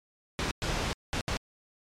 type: noise bursts at uneven times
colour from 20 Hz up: pink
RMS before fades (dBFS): -30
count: 4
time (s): 0.39-0.51 / 0.62-0.93 / 1.13-1.21 / 1.28-1.37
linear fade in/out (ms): 0
effects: low-pass 6000 Hz 12 dB/octave + MP3 96 kbps